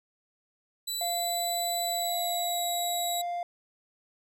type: tone with pitch glide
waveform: 20% pulse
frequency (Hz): 3964 to 3876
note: B7 to B7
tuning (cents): +6 to -33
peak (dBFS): -25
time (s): 0.87-3.22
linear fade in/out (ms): 10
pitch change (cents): -39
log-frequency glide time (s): 1.83-2.63
type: tone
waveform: triangle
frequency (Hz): 698.5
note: F5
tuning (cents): 0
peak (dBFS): -28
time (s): 1.01-3.43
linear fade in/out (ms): 2
effects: none